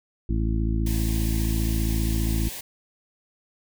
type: harmonic tone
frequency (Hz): 55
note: A1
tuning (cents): 0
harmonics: 1 / 2 / 3 / 4 / 5 / 6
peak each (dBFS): -23 / -28 / -34 / -31 / -36 / -33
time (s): 0.29-2.49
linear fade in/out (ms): 5
type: band-stop noise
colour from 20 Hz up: white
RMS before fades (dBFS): -36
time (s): 0.86-2.61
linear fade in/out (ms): 5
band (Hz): 1100 to 1600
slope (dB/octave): 96
effects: none